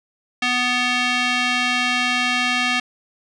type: tone with band-pass filter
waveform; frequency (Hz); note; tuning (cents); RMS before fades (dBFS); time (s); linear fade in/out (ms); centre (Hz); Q
square; 247.9; B3; +7; -20; 0.42-2.8; 5; 2600; 1.5
effects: resampled to 22050 Hz